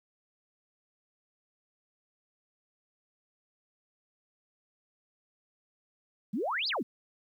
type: exponential two-way sweep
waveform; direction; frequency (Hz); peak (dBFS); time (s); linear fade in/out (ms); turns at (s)
sine; up then down; 180.6 to 5220 to 180.6; -29; 6.33-6.83; 10; 6.68
effects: 11-bit